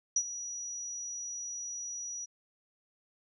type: tone with ADSR envelope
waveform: sine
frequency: 5830 Hz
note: F#8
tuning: 26 cents flat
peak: -23 dBFS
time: 0.16-2.26 s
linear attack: 5 ms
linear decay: 60 ms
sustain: -14 dB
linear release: 19 ms
effects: none